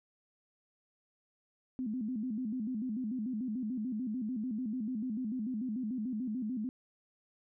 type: tone with vibrato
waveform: sine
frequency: 234.2 Hz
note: A#3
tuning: 8 cents sharp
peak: -33 dBFS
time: 1.79-6.69 s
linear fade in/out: 0 ms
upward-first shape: square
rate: 6.8 Hz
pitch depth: 160 cents each way
effects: none